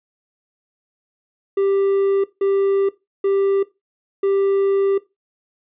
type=tone bursts at uneven times; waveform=triangle; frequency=393.4 Hz; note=G4; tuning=6 cents sharp; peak=-13 dBFS; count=4; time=1.57-2.24 / 2.41-2.89 / 3.24-3.63 / 4.23-4.98 s; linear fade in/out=5 ms; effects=noise-tail reverb RT60 0.2 s tail -17 dB re dry + resampled to 8000 Hz